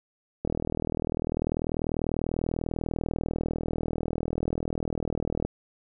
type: click train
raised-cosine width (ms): 2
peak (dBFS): -15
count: 202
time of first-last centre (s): 0.45-5.45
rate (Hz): 40.2
effects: none